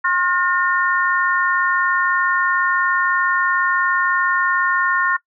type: tone cluster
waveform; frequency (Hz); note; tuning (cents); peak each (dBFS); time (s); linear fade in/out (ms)
sine; 1070 / 1427 / 1821; C6 / F6 / A#6; +38 / +37 / -41; -19; 0.04-5.17; 10
effects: noise-tail reverb RT60 0.1 s tail -22 dB re dry